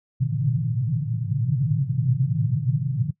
pink band-pass noise, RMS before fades -23 dBFS, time 0.2-3.11 s, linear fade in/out 10 ms, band 110 to 160 Hz, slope 96 dB/octave, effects noise-tail reverb RT60 0.1 s tail -19 dB re dry

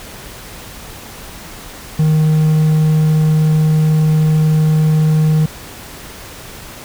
triangle tone, 155.56 Hz, D#3, in tune, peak -7 dBFS, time 1.99-5.46 s, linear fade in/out 5 ms, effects pink hiss -33 dBFS RMS until 6.84 s

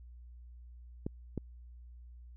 clicks, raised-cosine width 3 ms, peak -22 dBFS, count 2, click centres 1.065 / 1.377 s, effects added 60 Hz sine -49 dBFS peak until 2.36 s

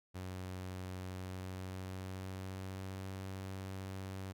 sawtooth tone with pitch glide, 92.5 to 95.54 Hz, F#2 to G2, 0 to -44 cents, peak -38 dBFS, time 0.14-4.33 s, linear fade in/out 20 ms, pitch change +56 cents, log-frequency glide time 1.05-3.09 s, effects none

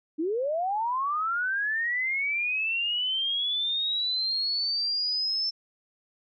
sine linear sweep, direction up, 293.7 to 5330 Hz, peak -25 dBFS, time 0.18-5.51 s, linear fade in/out 20 ms, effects none

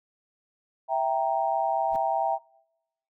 sine chord, E diminished, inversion none, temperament equal, 659.3 / 784 / 932.3 Hz, E5 / G5 / Bb5, 0 / 0 / 0 cents, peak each -27 / -26 / -29 dBFS, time 0.88-2.39 s, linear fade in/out 50 ms
brown noise with exponential growth, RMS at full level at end -35 dBFS, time 1.87-1.96 s, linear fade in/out 0 ms, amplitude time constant 18 ms
effects noise-tail reverb RT60 0.9 s tail -26 dB re dry

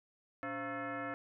sine tone with frequency modulation, 523.3 Hz, C5, in tune, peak -37 dBFS, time 0.43-1.14 s, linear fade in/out 0 ms, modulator 404 Hz, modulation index 3.5, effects none

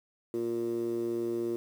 15% pulse tone with band-pass filter, 117 Hz, A#2, 7 cents sharp, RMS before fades -32 dBFS, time 0.34-1.56 s, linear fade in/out 0 ms, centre 360 Hz, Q 4, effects 9-bit

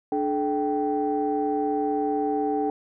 sine tone cluster, 294.9 / 430.6 / 779 Hz, D4 / A4 / G5, +7 / -37 / -11 cents, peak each -26 dBFS, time 0.12-2.7 s, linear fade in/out 2 ms, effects tanh soft clip ceiling -14 dBFS

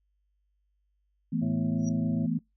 sine chord, E suspended fourth, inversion none, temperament equal, 164.81 / 220 / 246.9 Hz, E3 / A3 / B3, 0 / 0 / 0 cents, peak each -30 dBFS, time 1.32-2.39 s, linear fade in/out 10 ms
harmonic tone, 110.2 Hz, A2, 3 cents sharp, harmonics 1 / 3 / 5 / 6, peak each -36 / -42 / -45 / -46 dBFS, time 1.41-2.27 s, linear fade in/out 20 ms
sine tone with exponential growth, 5780 Hz, F#8, 41 cents flat, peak -36 dBFS, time 1.78-1.89 s, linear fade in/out 2 ms, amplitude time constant 23 ms
effects noise-tail reverb RT60 0.2 s tail -26 dB re dry + added 50 Hz sine -70 dBFS peak until 2.56 s

